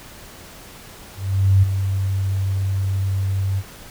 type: tone with ADSR envelope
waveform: sine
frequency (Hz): 96.7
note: G2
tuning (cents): -23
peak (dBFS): -9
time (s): 1.15-3.63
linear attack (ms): 480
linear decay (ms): 10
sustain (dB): -9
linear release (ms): 47
effects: pink hiss -41 dBFS RMS until 3.9 s